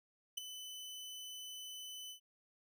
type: tone with ADSR envelope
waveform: sawtooth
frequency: 3011 Hz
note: F#7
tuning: 30 cents sharp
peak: -31 dBFS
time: 0.37-2.2 s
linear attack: 10 ms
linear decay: 7 ms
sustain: -12 dB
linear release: 98 ms
effects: none